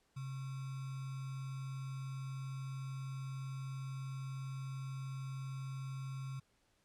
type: tone with sample-and-hold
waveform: sine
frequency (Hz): 133.5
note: C3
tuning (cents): +35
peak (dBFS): -40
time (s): 0.16-6.4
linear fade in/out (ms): 10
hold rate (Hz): 1225
effects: pink hiss -75 dBFS RMS until 6.84 s + low-pass 10000 Hz 12 dB/octave